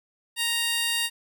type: tone with high-pass filter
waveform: 15% pulse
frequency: 932.3 Hz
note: A#5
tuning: in tune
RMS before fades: -26 dBFS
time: 0.36-1.1 s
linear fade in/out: 50 ms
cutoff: 2600 Hz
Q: 0.63
effects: none